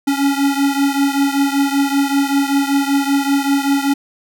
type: beating tone pair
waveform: square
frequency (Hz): 277.2 / 282.4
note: C#4 / C#4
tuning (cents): 0 / +32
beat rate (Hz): 5.2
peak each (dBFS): -16 / -19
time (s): 0.07-3.94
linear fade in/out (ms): 10
effects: none